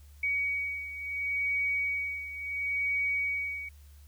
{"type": "beating tone pair", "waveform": "sine", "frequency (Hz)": [2255, 2255.72], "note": ["C#7", "C#7"], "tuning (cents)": [29, 30], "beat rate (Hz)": 0.72, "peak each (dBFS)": [-30, -35], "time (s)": [0.23, 3.69], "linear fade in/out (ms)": 5, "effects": ["added 72 Hz sine -50 dBFS peak until 4.07 s", "white hiss -64 dBFS RMS until 4.07 s"]}